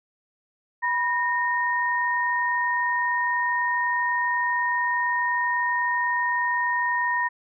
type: tone pair together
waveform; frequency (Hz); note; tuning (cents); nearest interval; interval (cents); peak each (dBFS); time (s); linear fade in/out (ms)
sine; 978 / 1846.2; B5 / A#6; -17 / -17; major seventh; 1100; -24; 0.82-7.29; 20
effects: none